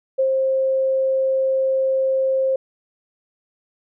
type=tone with ADSR envelope; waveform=sine; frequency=530 Hz; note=C5; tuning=22 cents sharp; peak=-14 dBFS; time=0.18-2.56 s; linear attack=16 ms; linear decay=82 ms; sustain=-2 dB; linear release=4 ms; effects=none